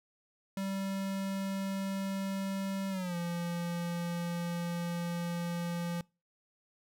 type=tone with pitch glide; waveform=square; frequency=194.3 to 172.1 Hz; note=G3 to F3; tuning=-15 to -25 cents; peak=-34 dBFS; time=0.57-6.01 s; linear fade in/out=2 ms; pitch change=-210 cents; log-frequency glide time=2.9-3.16 s; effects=noise-tail reverb RT60 0.3 s tail -25 dB re dry